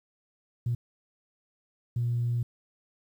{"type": "tone bursts at uneven times", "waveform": "sine", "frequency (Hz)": 119.5, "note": "A#2", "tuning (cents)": 43, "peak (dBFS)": -24, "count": 2, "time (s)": [[0.66, 0.75], [1.96, 2.43]], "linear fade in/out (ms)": 5, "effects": ["tanh soft clip ceiling -21 dBFS", "10-bit"]}